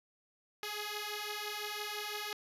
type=beating tone pair; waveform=5% pulse; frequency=415.3 / 421.2 Hz; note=G#4 / G#4; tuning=0 / +24 cents; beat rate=5.9 Hz; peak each=-30 / -29 dBFS; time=0.63-2.33 s; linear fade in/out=2 ms; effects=resampled to 32000 Hz